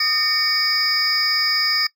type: tone cluster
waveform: triangle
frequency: 1237 / 1819 / 2244 / 4762 / 5100 Hz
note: D#6 / A#6 / C#7 / D8 / D#8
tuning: -10 / -43 / +21 / +23 / +42 cents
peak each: -27 / -24 / -24 / -23 / -18 dBFS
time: 0-1.87 s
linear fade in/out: 5 ms
effects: noise-tail reverb RT60 0.1 s tail -20 dB re dry